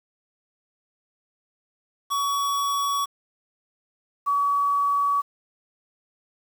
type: tone pair in turn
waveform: square / sine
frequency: 1127 / 1135.5 Hz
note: C#6 / C#6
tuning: +28 / +41 cents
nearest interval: unison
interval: 13 cents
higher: second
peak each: -23 / -19 dBFS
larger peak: second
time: 2.1-3.06 / 4.26-5.22 s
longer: neither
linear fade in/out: 20 ms
effects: 8-bit